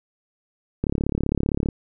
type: click train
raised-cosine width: 3 ms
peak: -9 dBFS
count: 31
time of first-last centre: 0.84-1.687 s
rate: 35.4 Hz
effects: none